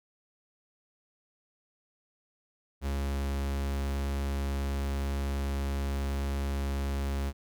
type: tone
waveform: 45% pulse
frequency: 69.3 Hz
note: C#2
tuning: in tune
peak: -29 dBFS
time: 2.81-7.33 s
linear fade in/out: 50 ms
effects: none